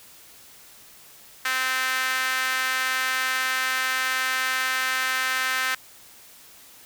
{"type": "tone with high-pass filter", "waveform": "sawtooth", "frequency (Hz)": 259.2, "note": "C4", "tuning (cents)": -16, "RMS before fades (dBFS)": -25, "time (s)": [1.45, 5.75], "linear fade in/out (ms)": 5, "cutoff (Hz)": 1600, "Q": 2.4, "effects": ["white hiss -49 dBFS RMS until 6.85 s"]}